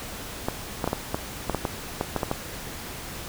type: clicks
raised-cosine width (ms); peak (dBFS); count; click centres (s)
1; -10; 12; 0.485 / 0.842 / 0.876 / 0.931 / 1.145 / 1.497 / 1.547 / 1.652 / 2.011 / 2.163 / 2.232 / 2.314
effects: pink hiss -37 dBFS RMS until 3.28 s